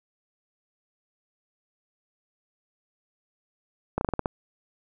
slowing click train, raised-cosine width 1 ms, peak -11 dBFS, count 7, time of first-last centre 3.98-4.258 s, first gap 31 ms, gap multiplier 1.16, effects none

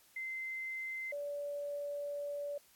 sine tone pair in turn, 2072 / 576.4 Hz, C7 / D5, -17 / -33 cents, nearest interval octave + minor seventh, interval 2216 cents, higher first, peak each -38 / -37 dBFS, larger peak second, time 0.16-1.12 / 1.12-2.58 s, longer second, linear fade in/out 5 ms, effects white hiss -65 dBFS RMS until 2.75 s + AAC 64 kbps

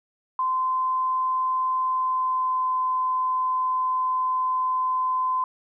sine tone with pitch glide, 1032 to 1025.5 Hz, C6 to C6, -24 to -35 cents, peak -21 dBFS, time 0.39-5.44 s, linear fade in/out 2 ms, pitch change -11 cents, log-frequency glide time 1.84-2.75 s, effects none

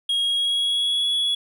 triangle tone with pitch glide, 3280 to 3374 Hz, G#7 to G#7, -22 to +27 cents, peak -18 dBFS, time 0.09-1.35 s, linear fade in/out 5 ms, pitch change +49 cents, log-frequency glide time 0.23-1.06 s, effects none

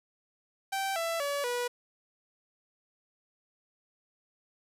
sawtooth tone with pitch steps, 778 / 665.7 / 569.5 / 487.3 Hz, G5 / E5 / C#5 / B4, -13 / +17 / +47 / -23 cents, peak -26 dBFS, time 0.72-1.68 s, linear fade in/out 10 ms, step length 240 ms, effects resampled to 32000 Hz + 9-bit

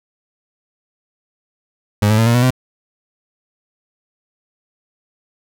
30% pulse tone with pitch steps, 103.83 / 108.24 / 112.84 / 117.63 / 122.62 / 127.83 Hz, G#2 / A2 / A2 / A#2 / B2 / C3, 0 / -28 / +44 / +16 / -12 / -40 cents, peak -8 dBFS, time 2.02-2.506 s, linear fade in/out 5 ms, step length 81 ms, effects none

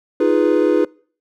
triangle chord, F half-diminished seventh, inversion third, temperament equal, 311.1 / 349.2 / 415.3 / 493.9 Hz, Eb4 / F4 / Ab4 / Cb5, 0 / 0 / 0 / 0 cents, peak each -16 dBFS, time 0.2-0.85 s, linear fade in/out 5 ms, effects noise-tail reverb RT60 0.5 s tail -25 dB re dry

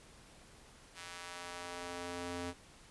square tone with high-pass filter sweep, 87.8 Hz, F2, 10 cents sharp, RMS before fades -44 dBFS, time 0.94-2.54 s, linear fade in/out 50 ms, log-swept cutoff 1600 to 200 Hz, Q 0.73, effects pink hiss -59 dBFS RMS until 2.9 s + resampled to 24000 Hz

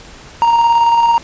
triangle tone with tremolo, 932.3 Hz, A#5, in tune, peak -5 dBFS, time 0.42-1.18 s, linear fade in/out 0 ms, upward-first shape square, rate 18 Hz, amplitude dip 30%, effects pink hiss -37 dBFS RMS until 1.23 s + resampled to 16000 Hz

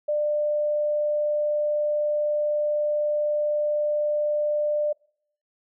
sine tone, 596 Hz, D5, 25 cents sharp, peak -21 dBFS, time 0.08-4.93 s, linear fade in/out 10 ms, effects noise-tail reverb RT60 0.7 s tail -26 dB re dry

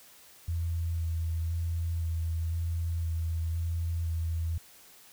sine tone with vibrato, 83 Hz, E2, 12 cents sharp, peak -28 dBFS, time 0.48-4.58 s, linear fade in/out 5 ms, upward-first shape square, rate 0.98 Hz, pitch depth 17 cents each way, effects white hiss -55 dBFS RMS until 5.12 s

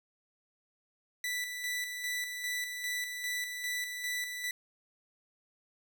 sawtooth tone with tremolo, 1975.5 Hz, B6, in tune, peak -29 dBFS, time 1.24-4.51 s, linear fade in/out 2 ms, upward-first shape square, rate 2.5 Hz, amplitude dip 45%, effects none

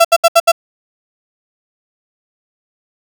35% pulse tone bursts, 672 Hz, E5, 33 cents sharp, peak -3 dBFS, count 5, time 0-0.519 s, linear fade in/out 10 ms, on 47 ms, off 71 ms, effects none

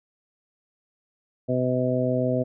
harmonic tone, 126.8 Hz, B2, 46 cents sharp, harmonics 1 / 2 / 3 / 4 / 5, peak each -27 / -26 / -31 / -27 / -27 dBFS, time 1.48-2.44 s, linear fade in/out 20 ms, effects none

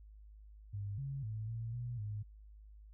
sine tone with pitch steps, 101.2 / 137.2 / 109 / 114.2 / 121 / 105.2 Hz, G#2 / C#3 / A2 / A#2 / B2 / G#2, -44 / -17 / -16 / -35 / -35 / +23 cents, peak -38 dBFS, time 0.73-2.23 s, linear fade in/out 10 ms, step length 250 ms, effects added 52 Hz sine -53 dBFS peak until 2.93 s

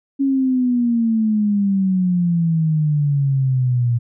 sine exponential sweep, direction down, 277.2 to 117.4 Hz, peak -14 dBFS, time 0.19-3.99 s, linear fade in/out 20 ms, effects none

